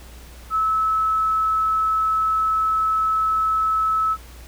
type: tone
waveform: sine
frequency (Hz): 1300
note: E6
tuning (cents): -24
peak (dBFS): -17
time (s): 0.5-4.17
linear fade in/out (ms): 50
effects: added 60 Hz sine -40 dBFS peak until 4.47 s + pink hiss -46 dBFS RMS until 4.47 s